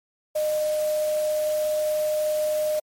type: tone in noise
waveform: sine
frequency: 611 Hz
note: D#5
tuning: 32 cents flat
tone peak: -21 dBFS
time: 0.35-2.8 s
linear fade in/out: 10 ms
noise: white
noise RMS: -38 dBFS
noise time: 0.35-2.8 s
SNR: +14 dB
effects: MP3 64 kbps